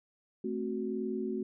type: chord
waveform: sine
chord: F# diminished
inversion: first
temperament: equal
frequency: 220 / 261.6 / 370 Hz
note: A3 / C4 / F#4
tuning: 0 / 0 / 0 cents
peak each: -36 / -38 / -35 dBFS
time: 0.44-1.43 s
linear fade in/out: 5 ms
effects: none